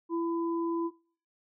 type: tone pair together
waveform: sine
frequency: 335.1 / 1004.2 Hz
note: E4 / B5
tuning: +29 / +29 cents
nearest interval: octave + perfect fifth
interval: 1900 cents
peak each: -28 / -37 dBFS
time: 0.09-0.91 s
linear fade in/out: 50 ms
effects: noise-tail reverb RT60 0.5 s tail -24 dB re dry